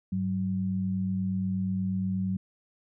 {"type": "tone pair together", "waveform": "sine", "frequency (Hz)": [99.81, 188.2], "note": ["G2", "F#3"], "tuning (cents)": [32, 30], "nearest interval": "major seventh", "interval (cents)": 1098, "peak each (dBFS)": [-33, -27], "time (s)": [0.12, 2.37], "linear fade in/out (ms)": 5, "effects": []}